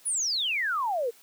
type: exponential sweep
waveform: sine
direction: down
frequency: 10610 to 443 Hz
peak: -25 dBFS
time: 0.05-1.11 s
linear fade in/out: 20 ms
effects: white hiss -56 dBFS RMS until 1.22 s + high-pass 200 Hz 12 dB/octave